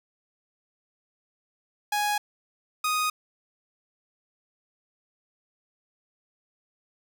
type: tone pair in turn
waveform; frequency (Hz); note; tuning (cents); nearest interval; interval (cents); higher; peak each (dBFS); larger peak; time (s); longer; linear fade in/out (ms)
sawtooth; 830.6 / 1244.5; G#5 / D#6; 0 / 0; perfect fifth; 700; second; -20; neither; 1.92-2.18 / 2.84-3.1; neither; 5
effects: none

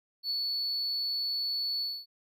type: tone with ADSR envelope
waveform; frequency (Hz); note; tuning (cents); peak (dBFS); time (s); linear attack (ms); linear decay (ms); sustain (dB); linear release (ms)
triangle; 4435; C#8; 0; -25; 0.23-2.06; 76; 11; -2; 250
effects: tanh soft clip ceiling -25 dBFS

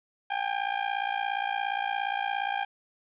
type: tone with amplitude modulation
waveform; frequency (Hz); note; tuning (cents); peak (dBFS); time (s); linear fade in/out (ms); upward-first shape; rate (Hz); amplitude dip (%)
sawtooth; 800; G5; +35; -20; 0.3-2.65; 10; sine; 57.2; 85
effects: resampled to 8000 Hz + 9-bit

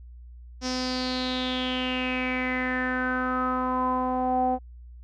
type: tone with low-pass filter sweep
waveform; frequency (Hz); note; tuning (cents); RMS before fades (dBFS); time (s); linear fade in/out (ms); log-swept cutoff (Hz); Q
sawtooth; 254.5; C4; -48; -27; 0.61-4.59; 50; 5600 to 700; 7
effects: added 60 Hz sine -42 dBFS peak until 5.03 s

